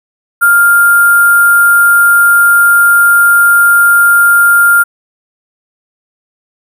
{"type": "tone with sample-and-hold", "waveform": "sine", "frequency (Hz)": 1400, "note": "F6", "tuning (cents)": 4, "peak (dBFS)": -3, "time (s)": [0.41, 4.84], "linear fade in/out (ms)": 20, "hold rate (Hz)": 11025, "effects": []}